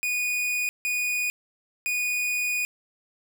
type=tone bursts at uneven times; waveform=45% pulse; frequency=2466 Hz; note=D#7; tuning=16 cents flat; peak=-24 dBFS; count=3; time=0.03-0.69 / 0.85-1.3 / 1.86-2.65 s; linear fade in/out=0 ms; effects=none

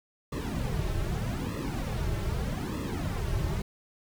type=noise with flanger; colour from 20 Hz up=brown; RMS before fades=-31 dBFS; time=0.32-3.62 s; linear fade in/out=5 ms; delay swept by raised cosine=1.3 to 4.2 ms; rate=0.81 Hz; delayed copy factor=-0.9; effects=none

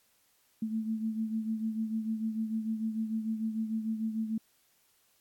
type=beating tone pair; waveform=sine; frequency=220 / 226.7 Hz; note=A3 / A#3; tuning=0 / -48 cents; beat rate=6.7 Hz; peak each=-31 / -38 dBFS; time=0.62-4.38 s; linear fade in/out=5 ms; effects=white hiss -69 dBFS RMS until 5.2 s + AAC 64 kbps

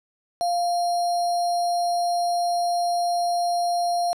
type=tone with sample-and-hold; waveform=sine; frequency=698.5 Hz; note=F5; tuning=in tune; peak=-20 dBFS; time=0.41-4.13 s; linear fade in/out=0 ms; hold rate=4900 Hz; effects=low-pass 11000 Hz 12 dB/octave

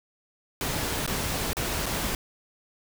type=noise with dropouts; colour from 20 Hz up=pink; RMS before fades=-29 dBFS; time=0.61-2.15 s; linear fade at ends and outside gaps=1 ms; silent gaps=1.064-1.076 / 1.532-1.568 / 1.859-1.863 s; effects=none

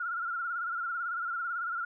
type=tone with vibrato; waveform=sine; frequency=1391 Hz; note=F6; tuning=7 cents flat; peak=-31 dBFS; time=0-1.85 s; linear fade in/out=5 ms; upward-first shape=sine; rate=18 Hz; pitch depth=74 cents each way; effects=none

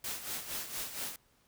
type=noise with tremolo; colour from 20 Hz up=white; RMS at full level=-37 dBFS; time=0.04-1.16 s; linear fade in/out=2 ms; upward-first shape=sine; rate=4.3 Hz; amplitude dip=65%; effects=pink hiss -69 dBFS RMS until 1.47 s

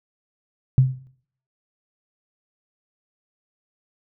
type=tone with exponential decay; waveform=sine; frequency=130.81 Hz; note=C3; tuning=in tune; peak=-8 dBFS; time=0.78-1.07 s; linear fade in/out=0 ms; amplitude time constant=62 ms; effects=noise-tail reverb RT60 0.6 s tail -17 dB re dry

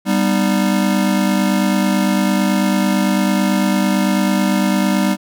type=chord; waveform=square; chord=G augmented; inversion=none; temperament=just; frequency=196 / 245 / 306.2 Hz; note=G3 / B3 / D#4; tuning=0 / -14 / -28 cents; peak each=-16 / -21 / -21 dBFS; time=0.05-5.17 s; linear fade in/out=50 ms; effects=none

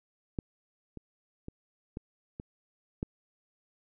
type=clicks; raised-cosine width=3 ms; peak=-19 / -29 / -27 / -24 / -26 / -19 dBFS; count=6; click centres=0.388 / 0.973 / 1.484 / 1.971 / 2.399 / 3.029 s; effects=none

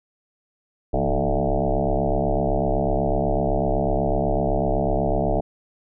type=tone with frequency modulation; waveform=sine; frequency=308.5 Hz; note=D#4; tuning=15 cents flat; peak=-18 dBFS; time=0.93-5.41 s; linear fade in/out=10 ms; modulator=68 Hz; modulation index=6.3; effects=none

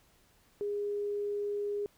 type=tone; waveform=sine; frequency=410 Hz; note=G#4; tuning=22 cents flat; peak=-31 dBFS; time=0.61-1.86 s; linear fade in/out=0 ms; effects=pink hiss -66 dBFS RMS until 1.97 s

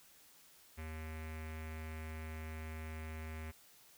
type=tone with low-pass filter; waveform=square; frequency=79 Hz; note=D#2; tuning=27 cents sharp; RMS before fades=-45 dBFS; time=0.77-3.52 s; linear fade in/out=20 ms; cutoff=2200 Hz; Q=3.7; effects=white hiss -63 dBFS RMS until 3.97 s

